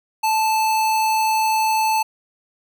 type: tone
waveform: square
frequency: 876 Hz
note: A5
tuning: 8 cents flat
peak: -17 dBFS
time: 0.23-2.03 s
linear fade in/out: 10 ms
effects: none